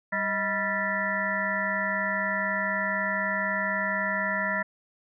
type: harmonic tone with a mistuned harmonic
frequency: 196 Hz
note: G3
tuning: in tune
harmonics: 1 / 3 / 5 / 7 / 9 / 10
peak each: -35 / -33 / -34 / -34 / -29 / -32 dBFS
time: 0.12-4.63 s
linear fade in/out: 10 ms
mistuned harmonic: 3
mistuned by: +120 cents
effects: none